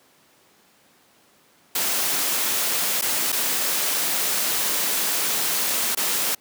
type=noise with dropouts; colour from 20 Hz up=white; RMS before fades=-23 dBFS; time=1.75-6.35 s; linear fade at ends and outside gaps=5 ms; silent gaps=3.013-3.021 / 3.321-3.325 / 5.95-5.971 s; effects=pink hiss -57 dBFS RMS until 6.4 s + high-pass 200 Hz 12 dB/octave